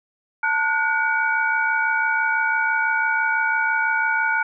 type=tone cluster; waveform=sine; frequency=888 / 1452 / 1518 / 2271 Hz; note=A5 / F#6 / F#6 / C#7; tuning=+16 / -33 / +44 / +41 cents; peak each=-24 / -20 / -28 / -27 dBFS; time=0.43-4.43 s; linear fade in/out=5 ms; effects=none